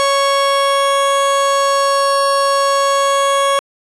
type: tone pair together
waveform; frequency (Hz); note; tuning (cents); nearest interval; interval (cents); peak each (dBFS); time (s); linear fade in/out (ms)
45% pulse; 554.4 / 1108.7; C#5 / C#6; 0 / 0; octave; 1200; -15; 0-3.59; 0
effects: resampled to 24000 Hz